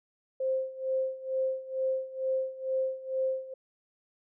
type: tone with tremolo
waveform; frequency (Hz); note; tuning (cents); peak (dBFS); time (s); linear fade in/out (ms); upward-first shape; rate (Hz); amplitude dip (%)
sine; 525; C5; +6; -25; 0.4-3.54; 5; sine; 2.2; 85
effects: none